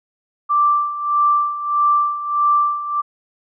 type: tone with tremolo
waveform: sine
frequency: 1174.7 Hz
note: D6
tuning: in tune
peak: -11 dBFS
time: 0.49-3.02 s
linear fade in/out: 20 ms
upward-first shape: sine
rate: 1.6 Hz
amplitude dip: 75%
effects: none